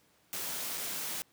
white noise with dropouts, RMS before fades -37 dBFS, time 0.33-1.22 s, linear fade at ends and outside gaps 0 ms, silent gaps 0.775-0.779 s, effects pink hiss -67 dBFS RMS until 1.32 s + high-pass 100 Hz 12 dB/octave

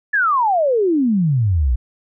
sine exponential sweep, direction down, 1760 to 56 Hz, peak -13 dBFS, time 0.13-1.76 s, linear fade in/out 10 ms, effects none

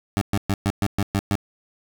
20% pulse tone bursts, 100 Hz, G2, 35 cents sharp, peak -14 dBFS, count 8, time 0.17-1.354 s, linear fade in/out 0 ms, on 43 ms, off 120 ms, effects none

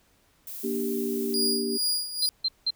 violet noise, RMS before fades -38 dBFS, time 0.47-1.34 s, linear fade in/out 2 ms
sine chord, G minor, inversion first, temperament just, 235.2 / 294 / 392 Hz, Bb3 / D4 / G4, +16 / +2 / 0 cents, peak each -30 / -34 / -29 dBFS, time 0.63-1.78 s, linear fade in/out 20 ms
sawtooth tone with tremolo, 4866 Hz, D#8, 39 cents flat, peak -20 dBFS, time 1.34-2.29 s, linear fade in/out 0 ms, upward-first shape sine, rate 2.3 Hz, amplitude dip 75%
sine tone bursts, 4136 Hz, C8, 21 cents flat, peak -22 dBFS, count 3, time 2.22-2.706 s, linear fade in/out 5 ms, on 42 ms, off 180 ms
effects pink hiss -64 dBFS RMS until 2.75 s

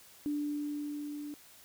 sine tone with level ramp, 293.7 Hz, D4, in tune, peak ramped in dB -30 to -39 dBFS, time 0.26-1.34 s, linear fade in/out 0 ms, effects white hiss -57 dBFS RMS until 1.64 s

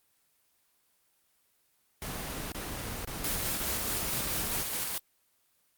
pink noise bursts, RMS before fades -37 dBFS, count 5, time 2.02-4.628 s, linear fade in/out 0 ms, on 500 ms, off 27 ms
white noise with tremolo, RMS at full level -32 dBFS, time 3.24-4.98 s, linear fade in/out 2 ms, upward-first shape square, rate 4.7 Hz, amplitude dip 25%
effects white hiss -71 dBFS RMS until 5.77 s + Opus 24 kbps

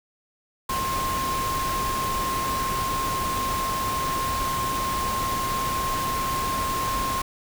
sine tone in noise, 1062 Hz, C6, 25 cents sharp, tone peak -25 dBFS, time 0.69-7.22 s, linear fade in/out 5 ms, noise pink, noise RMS -30 dBFS, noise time 0.69-7.22 s, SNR +2 dB, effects none

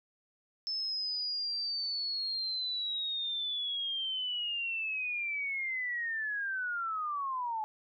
sine linear sweep, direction down, 5274 to 850 Hz, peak -32 dBFS, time 0.67-7.64 s, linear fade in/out 0 ms, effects none

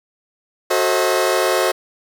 sawtooth chord, F# diminished seventh, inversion none, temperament just, 370 / 444 / 532.8 / 639.4 Hz, F#4 / A4 / C5 / Eb5, 0 / +16 / +31 / +47 cents, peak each -16 / -19 / -16 / -17 dBFS, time 0.7-1.72 s, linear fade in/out 10 ms, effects none

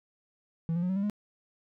triangle tone with pitch steps, 164.81 / 172.6 / 180.77 / 189.32 / 198.27 / 207.6 Hz, E3 / F3 / F#3 / F#3 / G3 / G#3, 0 / -20 / -40 / +40 / +20 / 0 cents, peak -24 dBFS, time 0.69-1.098 s, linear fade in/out 0 ms, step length 68 ms, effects tanh soft clip ceiling -20 dBFS

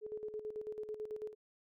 sine tone with tremolo, 427.6 Hz, A4, 49 cents flat, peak -38 dBFS, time 0.01-1.35 s, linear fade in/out 50 ms, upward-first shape square, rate 9.1 Hz, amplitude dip 65%, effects none

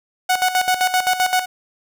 sawtooth tone with tremolo, 738 Hz, F#5, 5 cents flat, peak -10 dBFS, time 0.29-1.46 s, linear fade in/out 10 ms, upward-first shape square, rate 7.7 Hz, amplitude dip 70%, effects none

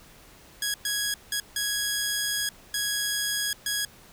10% pulse tone bursts at uneven times, 1661.2 Hz, G#6, in tune, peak -17 dBFS, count 6, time 0.62-0.74 / 0.85-1.14 / 1.32-1.4 / 1.56-2.49 / 2.74-3.53 / 3.66-3.85 s, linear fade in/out 2 ms, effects pink hiss -52 dBFS RMS until 4.12 s

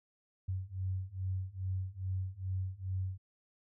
sine beating tone pair, 92.7 / 95.1 Hz, F#2 / F#2, +4 / +48 cents, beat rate 2.4 Hz, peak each -38 / -37 dBFS, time 0.48-3.18 s, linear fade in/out 10 ms, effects none

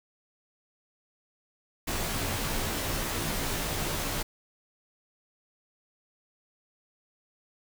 pink noise with comb filter, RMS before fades -31 dBFS, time 1.87-4.23 s, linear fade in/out 10 ms, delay 16 ms, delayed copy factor -0.6, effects none

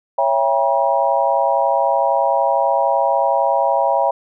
sine chord, C# diminished seventh, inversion none, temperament just, 554.4 / 665.2 / 798.3 / 957.9 Hz, C#5 / E5 / G5 / Bb5, 0 / +16 / +31 / +47 cents, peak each -19 dBFS, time 0.18-4.11 s, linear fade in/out 5 ms, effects none

